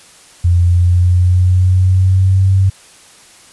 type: tone with pitch glide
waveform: sine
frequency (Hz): 87.31 to 95.76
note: F2 to G2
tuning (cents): 0 to -40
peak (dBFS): -7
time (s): 0.44-2.7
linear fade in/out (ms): 10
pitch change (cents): +160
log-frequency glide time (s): 0.61-2.49
effects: white hiss -42 dBFS RMS until 3.52 s + resampled to 24000 Hz